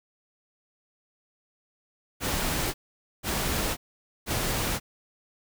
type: noise bursts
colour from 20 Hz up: pink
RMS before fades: -28 dBFS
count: 3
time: 2.2-4.8 s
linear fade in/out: 50 ms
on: 540 ms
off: 490 ms
effects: none